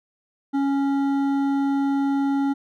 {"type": "tone with hard clipping", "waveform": "triangle", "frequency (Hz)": 277.2, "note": "C#4", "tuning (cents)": 0, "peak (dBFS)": -21, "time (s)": [0.53, 2.54], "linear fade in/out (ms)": 20, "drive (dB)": 13, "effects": []}